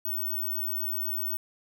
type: tone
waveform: sine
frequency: 15804 Hz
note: B9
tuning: in tune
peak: -28 dBFS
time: 0.05-1.37 s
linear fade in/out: 2 ms
effects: none